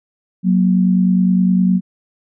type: tone pair together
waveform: sine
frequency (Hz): 185 / 234.8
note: F#3 / A#3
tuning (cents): 0 / +13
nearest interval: major third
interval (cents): 413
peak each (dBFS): -11 / -18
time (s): 0.43-1.81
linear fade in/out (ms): 50
effects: none